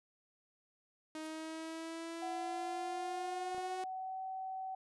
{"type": "noise with exponential growth", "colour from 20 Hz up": "blue", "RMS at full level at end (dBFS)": -49, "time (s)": [1.15, 1.27], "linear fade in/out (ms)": 5, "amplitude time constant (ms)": 26}
{"type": "exponential sweep", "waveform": "sawtooth", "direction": "up", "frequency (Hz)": [312.4, 370], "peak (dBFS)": -38, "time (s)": [1.15, 3.84], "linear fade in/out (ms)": 2}
{"type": "tone with pitch glide", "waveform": "sine", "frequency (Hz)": [740, 759], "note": ["F#5", "F#5"], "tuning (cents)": [0, 44], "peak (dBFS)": -39, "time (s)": [2.22, 4.75], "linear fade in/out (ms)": 5, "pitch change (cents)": 44, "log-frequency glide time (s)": [3.39, 4.21]}
{"type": "clicks", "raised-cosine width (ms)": 1, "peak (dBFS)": -38, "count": 2, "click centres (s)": [3.547, 3.581]}
{"effects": ["resampled to 24000 Hz"]}